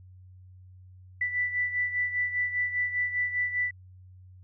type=beating tone pair; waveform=sine; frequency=1975.5 / 1980.5 Hz; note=B6 / B6; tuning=0 / +4 cents; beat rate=5 Hz; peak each=-27 / -33 dBFS; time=1.21-3.71 s; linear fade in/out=5 ms; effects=added 92 Hz sine -48 dBFS peak until 4.43 s